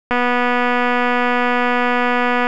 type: click train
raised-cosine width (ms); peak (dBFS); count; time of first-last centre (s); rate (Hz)
0.5; -3; 579; 0.11-2.469; 245
effects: none